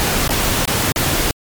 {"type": "noise with dropouts", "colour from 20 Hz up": "pink", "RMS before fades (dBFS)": -17, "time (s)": [0, 1.31], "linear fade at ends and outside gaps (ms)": 0, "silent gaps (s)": [[0.277, 0.292], [0.654, 0.677], [0.92, 0.96]], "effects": ["MP3 96 kbps"]}